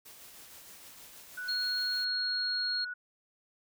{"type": "noise with tremolo", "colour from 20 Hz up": "white", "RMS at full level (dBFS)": -50, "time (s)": [0.05, 2.05], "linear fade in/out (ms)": 10, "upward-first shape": "triangle", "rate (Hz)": 6.4, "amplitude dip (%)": 35}
{"type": "tone with pitch glide", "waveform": "sine", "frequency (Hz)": [1482, 1469.2], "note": ["F#6", "F#6"], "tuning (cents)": [2, -13], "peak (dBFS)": -36, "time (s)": [1.37, 2.94], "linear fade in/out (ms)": 10, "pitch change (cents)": -15, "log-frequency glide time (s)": [2.13, 2.8]}
{"type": "tone", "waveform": "sine", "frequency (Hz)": 4275, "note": "C8", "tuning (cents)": 36, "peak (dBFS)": -30, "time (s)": [1.48, 2.85], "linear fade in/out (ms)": 10}
{"effects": []}